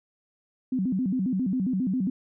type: tone with vibrato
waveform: sine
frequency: 220 Hz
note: A3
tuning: in tune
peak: -23 dBFS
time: 0.72-2.1 s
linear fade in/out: 5 ms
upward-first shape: square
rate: 7.4 Hz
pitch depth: 270 cents each way
effects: none